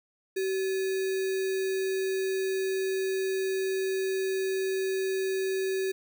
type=tone with sample-and-hold; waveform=sine; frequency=381.1 Hz; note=G4; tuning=49 cents flat; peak=-26 dBFS; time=0.36-5.92 s; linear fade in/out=10 ms; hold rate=2100 Hz; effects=none